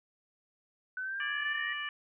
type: exponential sweep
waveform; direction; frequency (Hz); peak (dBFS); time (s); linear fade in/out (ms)
sine; up; 1495 to 1900; -34; 0.97-1.73; 2
type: harmonic tone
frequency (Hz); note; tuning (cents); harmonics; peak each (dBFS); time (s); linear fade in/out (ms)
587.3; D5; 0; 2 / 3 / 4 / 5; -42 / -37 / -42 / -41; 1.2-1.89; 2
effects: none